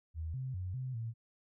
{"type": "tone with pitch steps", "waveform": "sine", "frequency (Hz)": [80.3, 130.5, 91.6, 129.1, 114.2], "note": ["E2", "C3", "F#2", "C3", "A#2"], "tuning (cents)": [-45, -4, -17, -23, -35], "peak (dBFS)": -36, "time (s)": [0.14, 1.14], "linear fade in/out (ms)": 50, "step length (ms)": 200, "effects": []}